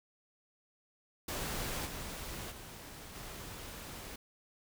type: noise with level steps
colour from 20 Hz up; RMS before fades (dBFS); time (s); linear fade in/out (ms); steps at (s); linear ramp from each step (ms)
pink; -38 / -43 / -49 / -46; 1.28-4.16; 5; 1.85 / 2.5 / 3.14; 20
effects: none